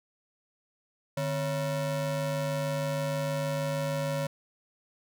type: ring-modulated tone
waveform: square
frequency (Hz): 203.1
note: G#3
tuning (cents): -38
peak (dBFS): -26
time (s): 1.17-4.27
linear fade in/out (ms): 5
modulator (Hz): 353
effects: none